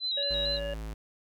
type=tone with vibrato; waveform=sine; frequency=3943 Hz; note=B7; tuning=4 cents flat; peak=-28 dBFS; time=0-0.6 s; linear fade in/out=50 ms; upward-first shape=square; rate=4.4 Hz; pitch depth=45 cents each way
type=harmonic tone; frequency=567 Hz; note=C#5; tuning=39 cents sharp; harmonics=1 / 3 / 5; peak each=-33 / -44 / -43 dBFS; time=0.17-0.74 s; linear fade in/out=5 ms
type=tone; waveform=square; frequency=54 Hz; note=A1; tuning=32 cents flat; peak=-36 dBFS; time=0.3-0.94 s; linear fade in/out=10 ms
effects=none